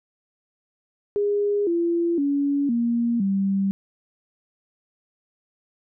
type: tone with pitch steps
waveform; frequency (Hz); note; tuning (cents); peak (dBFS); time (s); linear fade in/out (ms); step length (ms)
sine; 409.5 / 340.4 / 282.9 / 235.2 / 195.5; G#4 / F4 / C#4 / A#3 / G3; -24 / -44 / +35 / +16 / -4; -19; 1.16-3.71; 0; 510
effects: none